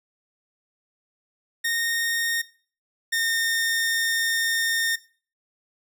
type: tone pair in turn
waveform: sawtooth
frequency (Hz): 1846 / 1828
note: A#6 / A#6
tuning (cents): -17 / -34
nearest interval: unison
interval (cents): 17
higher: first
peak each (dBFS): -19 / -18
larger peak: second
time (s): 1.64-2.42 / 3.12-4.96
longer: second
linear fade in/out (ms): 10
effects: noise-tail reverb RT60 0.4 s tail -18 dB re dry